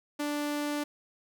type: tone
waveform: sawtooth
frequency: 293.5 Hz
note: D4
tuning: 1 cent flat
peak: -26 dBFS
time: 0.19-0.84 s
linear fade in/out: 10 ms
effects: none